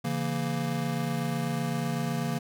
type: chord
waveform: square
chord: A# diminished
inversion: first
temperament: just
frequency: 139.85 / 167.82 / 233.1 Hz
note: C#3 / E3 / A#3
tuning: +16 / +31 / 0 cents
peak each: -33 dBFS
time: 0.04-2.39 s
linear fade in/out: 10 ms
effects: none